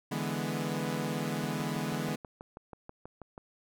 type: chord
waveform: sawtooth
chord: E dominant seventh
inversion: third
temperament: equal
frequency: 146.83 / 164.81 / 207.7 / 246.9 Hz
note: D3 / E3 / G#3 / B3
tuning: 0 / 0 / 0 / 0 cents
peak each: -33 dBFS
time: 0.11-2.16 s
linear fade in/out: 10 ms
type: click train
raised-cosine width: 1 ms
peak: -30 dBFS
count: 13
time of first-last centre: 1.44-3.379 s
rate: 6.19 Hz
effects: none